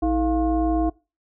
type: tone with frequency modulation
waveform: sine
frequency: 320.7 Hz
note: E4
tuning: 48 cents flat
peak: -18 dBFS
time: 0.02-0.9 s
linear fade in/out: 10 ms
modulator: 377 Hz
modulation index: 1
effects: noise-tail reverb RT60 0.3 s tail -23 dB re dry